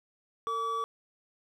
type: tone pair together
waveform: triangle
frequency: 453.5 / 1147 Hz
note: A#4 / D6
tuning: -48 / -41 cents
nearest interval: octave + major third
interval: 1607 cents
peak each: -36 / -28 dBFS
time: 0.47-0.84 s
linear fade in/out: 0 ms
effects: none